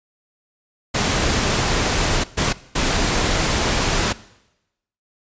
pink noise bursts at uneven times, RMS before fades -19 dBFS, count 3, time 0.94-2.24 / 2.37-2.53 / 2.75-4.13 s, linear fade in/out 10 ms, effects noise-tail reverb RT60 0.9 s tail -19 dB re dry + resampled to 16000 Hz

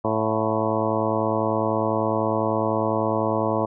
harmonic tone with a mistuned harmonic, 110 Hz, A2, in tune, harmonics 1 / 2 / 3 / 4 / 5 / 6 / 7 / 8 / 9 / 10, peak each -30 / -29 / -28 / -29 / -27 / -28 / -33 / -31 / -29 / -33 dBFS, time 0.04-3.66 s, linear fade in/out 10 ms, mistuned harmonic 7, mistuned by -83 cents, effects none

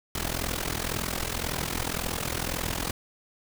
pink noise with amplitude modulation, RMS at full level -27 dBFS, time 0.15-2.91 s, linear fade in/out 2 ms, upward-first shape sine, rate 41.9 Hz, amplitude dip 85%, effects none

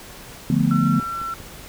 sine chord, B half-diminished seventh, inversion first, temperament equal, 146.83 / 174.61 / 220 / 246.9 Hz, D3 / F3 / A3 / B3, 0 / 0 / 0 / 0 cents, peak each -21 dBFS, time 0.5-1 s, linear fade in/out 2 ms
sine tone, 1351 Hz, E6, 42 cents sharp, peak -25 dBFS, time 0.71-1.34 s, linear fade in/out 2 ms
click train, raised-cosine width 3 ms, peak -25 dBFS, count 4, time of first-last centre 0.84-1.403 s, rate 5.33 Hz
effects pink hiss -40 dBFS RMS until 1.68 s

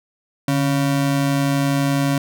square ring-modulated tone, 210 Hz, G#3, 19 cents sharp, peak -14 dBFS, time 0.48-2.18 s, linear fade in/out 2 ms, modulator 65.9 Hz, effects none

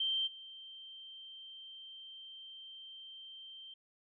sine tone with level steps, 3136 Hz, G7, in tune, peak -31 / -48 dBFS, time 0-3.74 s, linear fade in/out 5 ms, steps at 0.26 s, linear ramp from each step 20 ms, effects none

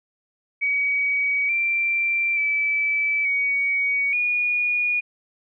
sine tone with pitch steps, 2264 / 2356 / 2307 / 2249 / 2447 Hz, C#7 / D7 / D7 / C#7 / D#7, +36 / +5 / -31 / +24 / -29 cents, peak -19 dBFS, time 0.61-5.01 s, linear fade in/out 20 ms, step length 880 ms, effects none

